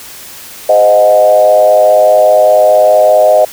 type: tone with frequency modulation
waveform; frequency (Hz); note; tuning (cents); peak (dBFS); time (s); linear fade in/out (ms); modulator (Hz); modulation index
sine; 622.3; D#5; 0; -3; 0.69-3.45; 5; 105; 0.88
effects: white hiss -30 dBFS RMS until 3.52 s